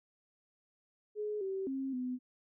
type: tone with pitch steps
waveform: sine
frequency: 421.1 / 384.8 / 267.9 / 251.9 Hz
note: G#4 / G4 / C4 / B3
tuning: +24 / -32 / +41 / +34 cents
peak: -34 dBFS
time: 1.15-2.19 s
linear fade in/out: 50 ms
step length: 260 ms
effects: none